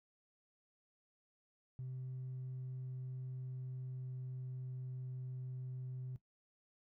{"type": "tone with pitch glide", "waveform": "triangle", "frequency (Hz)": [129, 128.11], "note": ["C3", "C3"], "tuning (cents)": [-24, -36], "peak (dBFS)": -38, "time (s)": [1.79, 6.16], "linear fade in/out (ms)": 0, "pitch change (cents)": -12, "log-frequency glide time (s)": [2.06, 5.17], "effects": ["noise-tail reverb RT60 0.1 s tail -17 dB re dry", "tanh soft clip ceiling -40 dBFS"]}